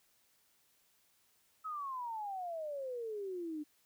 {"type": "exponential sweep", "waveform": "sine", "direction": "down", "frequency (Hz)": [1300, 293.1], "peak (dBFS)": -38, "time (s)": [1.64, 3.64], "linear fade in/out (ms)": 20, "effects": ["white hiss -72 dBFS RMS until 3.85 s"]}